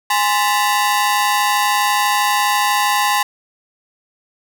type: ring-modulated tone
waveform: sawtooth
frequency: 932.3 Hz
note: A#5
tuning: in tune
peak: -7 dBFS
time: 0.1-3.23 s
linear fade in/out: 5 ms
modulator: 107 Hz
effects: none